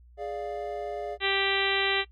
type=chord; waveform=triangle; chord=D diminished; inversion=second; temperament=equal; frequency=415.3 / 587.3 / 698.5 Hz; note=Ab4 / D5 / F5; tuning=0 / 0 / 0 cents; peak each=-34 dBFS; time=0.17-1.18 s; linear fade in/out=50 ms
type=harmonic tone; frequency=392 Hz; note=G4; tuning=in tune; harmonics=1 / 2 / 3 / 4 / 5 / 6 / 7 / 8 / 9 / 10; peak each=-31 / -34 / -36 / -36 / -30 / -34 / -33 / -32 / -36 / -34 dBFS; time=1.2-2.05 s; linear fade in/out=50 ms
effects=noise-tail reverb RT60 0.1 s tail -19 dB re dry + added 60 Hz sine -51 dBFS peak until 2.11 s